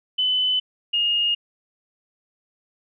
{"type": "tone pair in turn", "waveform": "sine", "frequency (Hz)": [3016, 2847], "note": ["F#7", "F7"], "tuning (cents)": [32, 33], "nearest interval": "minor second", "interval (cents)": 99, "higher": "first", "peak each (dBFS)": -18, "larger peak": "neither", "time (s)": [[0.18, 0.6], [0.93, 1.35]], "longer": "neither", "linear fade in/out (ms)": 10, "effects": []}